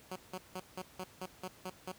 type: tone bursts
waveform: 10% pulse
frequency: 185 Hz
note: F#3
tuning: in tune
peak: -31 dBFS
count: 9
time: 0.11-1.92 s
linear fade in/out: 5 ms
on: 50 ms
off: 170 ms
effects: pink hiss -59 dBFS RMS until 1.98 s + high-pass 60 Hz 12 dB/octave